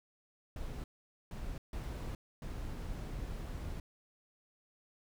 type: noise bursts at uneven times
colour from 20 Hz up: brown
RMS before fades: -41 dBFS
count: 4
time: 0.56-0.84 / 1.31-1.58 / 1.73-2.15 / 2.42-3.8 s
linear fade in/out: 2 ms
effects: none